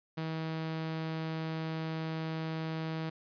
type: tone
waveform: sawtooth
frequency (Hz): 160.3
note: E3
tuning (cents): -48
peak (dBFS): -30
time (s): 0.17-3.1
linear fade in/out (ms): 10
effects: resampled to 11025 Hz